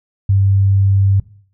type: tone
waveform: sine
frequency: 98 Hz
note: G2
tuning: in tune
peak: -9 dBFS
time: 0.29-1.2 s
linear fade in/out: 5 ms
effects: noise-tail reverb RT60 0.5 s tail -18 dB re dry